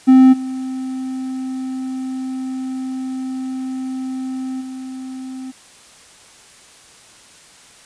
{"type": "tone with level steps", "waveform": "triangle", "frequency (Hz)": 260.3, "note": "C4", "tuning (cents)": -9, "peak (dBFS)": [-3, -20, -25], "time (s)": [0.07, 5.52], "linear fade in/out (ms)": 20, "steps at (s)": [0.32, 4.6], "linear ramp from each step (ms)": 20, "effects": ["white hiss -45 dBFS RMS until 7.85 s", "resampled to 22050 Hz"]}